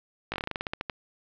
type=slowing click train; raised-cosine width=0.3 ms; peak=-14 dBFS; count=14; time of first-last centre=0.32-0.898 s; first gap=18 ms; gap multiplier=1.14; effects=low-pass 4000 Hz 12 dB/octave + 9-bit